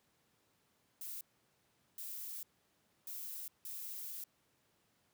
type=noise bursts at uneven times; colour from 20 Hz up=violet; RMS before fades=-45 dBFS; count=4; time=1.01-1.21 / 1.98-2.43 / 3.07-3.48 / 3.65-4.24 s; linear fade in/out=2 ms; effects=pink hiss -75 dBFS RMS until 5.13 s + high-pass 100 Hz 12 dB/octave